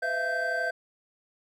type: tone cluster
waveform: triangle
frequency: 505 / 652 / 684 / 1558 Hz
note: B4 / E5 / F5 / G6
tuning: +39 / -19 / -36 / -11 cents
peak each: -34 / -32 / -31 / -27 dBFS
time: 0.02-0.71 s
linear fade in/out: 10 ms
effects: none